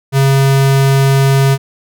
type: tone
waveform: square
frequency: 136.3 Hz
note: C#3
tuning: 29 cents flat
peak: -8 dBFS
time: 0.12-1.58 s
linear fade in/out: 50 ms
effects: none